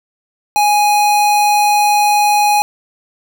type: tone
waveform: square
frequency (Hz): 830.6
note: G#5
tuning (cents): 0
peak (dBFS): -10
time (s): 0.56-2.62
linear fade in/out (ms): 0
effects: none